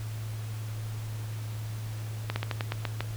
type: slowing click train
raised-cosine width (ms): 0.3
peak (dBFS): -14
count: 8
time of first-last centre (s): 2.3-3.006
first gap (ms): 60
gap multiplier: 1.17
effects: added 109 Hz sine -33 dBFS peak until 3.16 s + pink hiss -47 dBFS RMS until 3.16 s